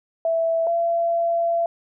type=tone pair in turn; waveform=sine; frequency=659.3 / 677.4 Hz; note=E5 / E5; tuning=0 / +47 cents; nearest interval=unison; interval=47 cents; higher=second; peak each=-18 dBFS; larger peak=neither; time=0.25-0.67 / 0.67-1.66 s; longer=second; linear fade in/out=2 ms; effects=none